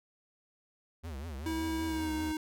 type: tone with vibrato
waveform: square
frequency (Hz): 75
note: D2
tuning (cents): +37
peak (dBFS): -39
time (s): 1.03-2.33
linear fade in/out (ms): 20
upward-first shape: triangle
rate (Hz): 5.2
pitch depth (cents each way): 270
type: tone with pitch glide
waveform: square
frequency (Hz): 322.3 to 310.8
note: E4 to D#4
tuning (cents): -39 to -2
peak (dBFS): -33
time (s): 1.46-2.37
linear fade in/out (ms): 2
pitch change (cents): -63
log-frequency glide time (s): 1.87-2.11
effects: none